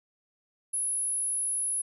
sine tone, 10548 Hz, E9, in tune, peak -27 dBFS, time 0.73-1.82 s, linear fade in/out 10 ms, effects none

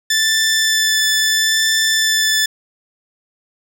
15% pulse tone with vibrato, 1759 Hz, A6, 1 cent flat, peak -7 dBFS, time 0.1-2.46 s, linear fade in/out 5 ms, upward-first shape sine, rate 0.75 Hz, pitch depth 9 cents each way, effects none

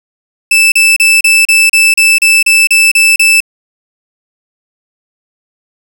40% pulse tone bursts, 2637 Hz, E7, in tune, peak -3 dBFS, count 12, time 0.51-3.404 s, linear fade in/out 5 ms, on 210 ms, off 34 ms, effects 7-bit

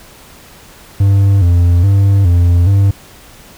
triangle tone with vibrato, 92.8 Hz, F#2, 6 cents sharp, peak -4 dBFS, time 1-2.91 s, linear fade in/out 5 ms, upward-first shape square, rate 1.2 Hz, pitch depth 110 cents each way, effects pink hiss -39 dBFS RMS until 3.57 s

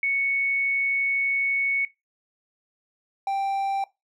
sine / triangle tone pair in turn, 2217 / 785.2 Hz, C#7 / G5, 0 / +3 cents, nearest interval octave + tritone, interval 1797 cents, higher first, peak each -21 dBFS, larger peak neither, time 0.03-1.85 / 3.27-3.84 s, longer first, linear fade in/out 2 ms, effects noise-tail reverb RT60 0.2 s tail -19 dB re dry

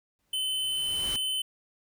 pink noise with exponential growth, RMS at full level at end -37 dBFS, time 0.19-1.16 s, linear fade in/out 0 ms, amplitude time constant 210 ms
square tone, 3046 Hz, F#7, 50 cents sharp, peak -28 dBFS, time 0.33-1.42 s, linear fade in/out 5 ms
effects none

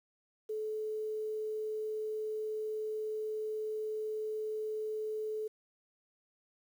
sine tone with quantisation, 431.8 Hz, A4, 33 cents flat, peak -34 dBFS, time 0.49-5.48 s, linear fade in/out 10 ms, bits 10, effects none

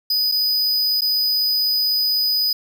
square tone with dropouts, 4978 Hz, D#8, in tune, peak -17 dBFS, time 0.1-2.53 s, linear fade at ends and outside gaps 5 ms, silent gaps 0.316-0.32 / 1.009-1.018 s, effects 8-bit

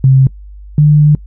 sine tone pair in turn, 133 / 149.29 Hz, C3 / D3, +29 / +29 cents, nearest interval major second, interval 200 cents, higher second, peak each -3 dBFS, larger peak neither, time 0.04-0.27 / 0.78-1.15 s, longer second, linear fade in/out 2 ms, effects noise-tail reverb RT60 0.1 s tail -23 dB re dry + added 50 Hz sine -29 dBFS peak until 1.26 s

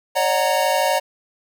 square chord, D# minor seventh, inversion third, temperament equal with one note detuned, 554.4 / 606.6 / 740 / 932.3 Hz, C#5 / D#5 / F#5 / A#5, 0 / -44 / 0 / 0 cents, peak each -23 dBFS, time 0.15-1 s, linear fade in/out 20 ms, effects none

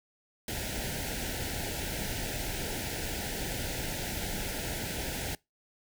pink band-stop noise, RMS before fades -35 dBFS, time 0.48-5.35 s, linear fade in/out 2 ms, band 920 to 1400 Hz, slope 96 dB/octave, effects noise-tail reverb RT60 0.2 s tail -23 dB re dry

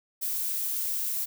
violet noise, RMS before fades -30 dBFS, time 0.21-1.26 s, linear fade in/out 20 ms, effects none

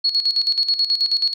sine tone with tremolo, 4346 Hz, C#8, 35 cents flat, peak -14 dBFS, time 0.04-1.34 s, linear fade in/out 10 ms, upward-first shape square, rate 9.3 Hz, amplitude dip 70%, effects none

